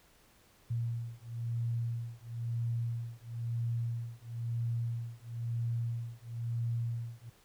sine beating tone pair, 116.54 / 117.54 Hz, A#2 / A#2, 0 / +15 cents, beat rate 1 Hz, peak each -36 / -36 dBFS, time 0.7-7.3 s, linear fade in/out 10 ms, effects pink hiss -64 dBFS RMS until 7.44 s

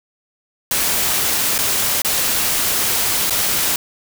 white noise with dropouts, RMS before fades -18 dBFS, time 0.71-3.76 s, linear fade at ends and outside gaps 2 ms, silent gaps 1.581-1.587 / 2.019-2.047 / 3.298-3.306 s, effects none

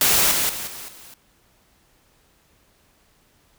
white noise with level steps, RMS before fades -17 / -21 / -30 / -36 / -44 dBFS, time 0.01-1.14 s, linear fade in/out 2 ms, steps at 0.31 / 0.49 / 0.67 / 0.88 s, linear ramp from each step 5 ms, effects pink hiss -60 dBFS RMS until 3.58 s

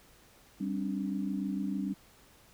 sine chord, G suspended fourth, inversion none, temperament equal with one note detuned, 196 / 267 / 293.7 Hz, G3 / C4 / D4, 0 / +35 / 0 cents, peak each -33 / -37 / -37 dBFS, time 0.6-1.94 s, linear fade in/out 10 ms, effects pink hiss -60 dBFS RMS until 2.53 s

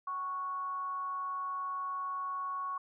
sine tone with frequency modulation, 1108.7 Hz, C#6, in tune, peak -34 dBFS, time 0.07-2.78 s, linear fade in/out 5 ms, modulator 350 Hz, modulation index 0.23, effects none

